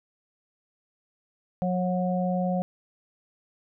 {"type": "harmonic tone", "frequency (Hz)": 181.7, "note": "F#3", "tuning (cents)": -31, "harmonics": [1, 3, 4], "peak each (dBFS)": [-25, -30, -31], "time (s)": [1.62, 2.62], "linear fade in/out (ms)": 0, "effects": []}